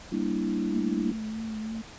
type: chord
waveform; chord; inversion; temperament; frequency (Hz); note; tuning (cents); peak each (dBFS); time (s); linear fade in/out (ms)
sine; E half-diminished seventh; first; equal; 196 / 233.1 / 293.7 / 329.6; G3 / Bb3 / D4 / E4; 0 / 0 / 0 / 0; -31; 0.12-1.12; 5
type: tone with vibrato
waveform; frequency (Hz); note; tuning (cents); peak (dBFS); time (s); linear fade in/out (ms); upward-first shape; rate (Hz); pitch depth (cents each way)
sine; 220; A3; 0; -31; 0.7-1.82; 10; triangle; 3.1; 38
effects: pink hiss -46 dBFS RMS until 1.98 s + resampled to 16000 Hz